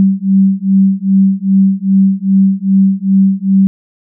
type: beating tone pair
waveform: sine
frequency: 192.2 / 194.7 Hz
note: G3 / G3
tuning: -34 / -12 cents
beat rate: 2.5 Hz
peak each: -10 dBFS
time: 0-3.67 s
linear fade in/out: 0 ms
effects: none